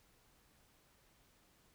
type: silence
effects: pink hiss -70 dBFS RMS until 1.74 s